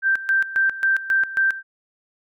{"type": "tone with tremolo", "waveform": "sine", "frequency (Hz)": 1568, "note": "G6", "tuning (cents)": 0, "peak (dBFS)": -15, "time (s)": [0.02, 1.63], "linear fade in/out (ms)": 50, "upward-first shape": "square", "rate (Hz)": 3.7, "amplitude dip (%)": 80, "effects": []}